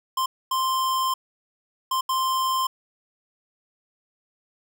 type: tone bursts at uneven times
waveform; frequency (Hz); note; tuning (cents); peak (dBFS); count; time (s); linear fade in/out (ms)
square; 1046.5; C6; 0; -22; 4; 0.17-0.26 / 0.51-1.14 / 1.91-2.01 / 2.09-2.67; 5
effects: none